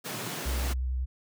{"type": "high-pass noise", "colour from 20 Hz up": "pink", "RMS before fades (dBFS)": -36, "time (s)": [0.04, 0.74], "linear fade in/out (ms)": 20, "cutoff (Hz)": 110, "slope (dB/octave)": 96}
{"type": "tone with vibrato", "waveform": "sine", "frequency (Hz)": 63.6, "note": "C2", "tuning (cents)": -48, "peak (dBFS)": -27, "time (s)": [0.45, 1.06], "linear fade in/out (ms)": 20, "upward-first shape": "sine", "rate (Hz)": 11, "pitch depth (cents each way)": 19}
{"effects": []}